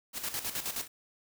white noise with tremolo, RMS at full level -34 dBFS, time 0.13-0.88 s, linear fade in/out 50 ms, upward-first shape square, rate 9.5 Hz, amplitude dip 65%, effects none

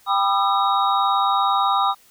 sine tone cluster, 789 / 988 / 1206 / 1326 / 3772 Hz, G5 / B5 / D6 / E6 / A#7, +11 / 0 / +46 / +10 / +20 cents, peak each -21 / -23 / -20 / -27 / -28 dBFS, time 0.06-1.95 s, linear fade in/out 50 ms, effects white hiss -54 dBFS RMS until 2.1 s

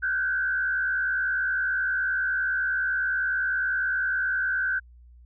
sine tone with frequency modulation, 1531 Hz, G6, 41 cents flat, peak -23 dBFS, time 0.02-4.8 s, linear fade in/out 20 ms, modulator 69.8 Hz, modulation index 0.94, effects added 60 Hz sine -48 dBFS peak until 5.25 s

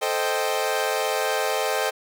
sawtooth chord, A half-diminished seventh, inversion none, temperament equal, 440 / 523.3 / 622.3 / 784 Hz, A4 / C5 / Eb5 / G5, 0 / 0 / 0 / 0 cents, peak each -24 dBFS, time 0.01-1.91 s, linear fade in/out 20 ms, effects none

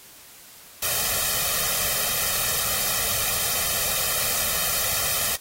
white noise with comb filter, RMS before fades -24 dBFS, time 0.82-5.36 s, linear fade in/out 5 ms, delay 1.6 ms, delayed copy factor +0.85, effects white hiss -47 dBFS RMS until 5.4 s + AAC 48 kbps

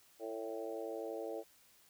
harmonic tone with a mistuned harmonic, 111.9 Hz, A2, 30 cents sharp, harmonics 3 / 4 / 5 / 6 / 7, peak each -46 / -43 / -45 / -48 / -51 dBFS, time 0.19-1.44 s, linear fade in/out 50 ms, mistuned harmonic 6, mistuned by -34 cents, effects white hiss -66 dBFS RMS until 1.89 s

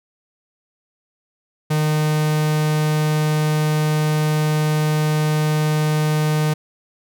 45% pulse tone, 153.2 Hz, D#3, 27 cents flat, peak -16 dBFS, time 1.7-6.54 s, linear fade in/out 10 ms, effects none

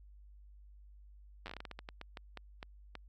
slowing click train, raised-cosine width 0.3 ms, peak -28 dBFS, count 17, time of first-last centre 1.46-2.953 s, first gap 9 ms, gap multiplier 1.27, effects added 50 Hz sine -54 dBFS peak until 3.08 s + AAC 48 kbps

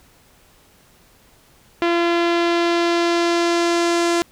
sawtooth tone with low-pass filter sweep, 341.9 Hz, F4, 37 cents flat, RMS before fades -18 dBFS, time 1.82-4.22 s, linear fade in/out 0 ms, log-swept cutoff 3000 to 7700 Hz, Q 1.2, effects pink hiss -53 dBFS RMS until 4.31 s

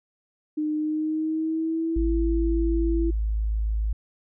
sine tone with pitch glide, 304.9 to 332.5 Hz, D#4 to E4, -35 to +15 cents, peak -23 dBFS, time 0.57-3.11 s, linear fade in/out 10 ms, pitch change +150 cents, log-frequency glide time 0.75-2.13 s
sine tone, 53.6 Hz, A1, 45 cents flat, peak -22 dBFS, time 1.96-3.93 s, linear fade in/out 5 ms
effects none

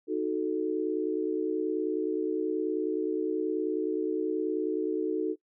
sine chord, D# diminished, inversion none, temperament equal, 311.1 / 370 / 440 Hz, D#4 / F#4 / A4, 0 / 0 / 0 cents, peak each -31 dBFS, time 0.07-5.36 s, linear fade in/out 50 ms, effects noise-tail reverb RT60 0.1 s tail -22 dB re dry

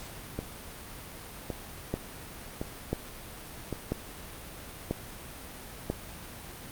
two click trains, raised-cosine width 2 ms, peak -19 / -15 dBFS, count 4 / 5, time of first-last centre 0.39-3.727 / 1.94-5.9 s, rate 0.899 / 1.01 Hz, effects pink hiss -44 dBFS RMS until 6.71 s + Opus 48 kbps

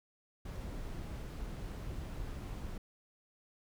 brown noise, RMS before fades -42 dBFS, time 0.45-2.78 s, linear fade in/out 5 ms, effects none

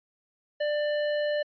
sine tone with hard clipping, 593 Hz, D5, 17 cents sharp, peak -27 dBFS, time 0.6-1.43 s, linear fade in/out 10 ms, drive 14 dB, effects resampled to 11025 Hz

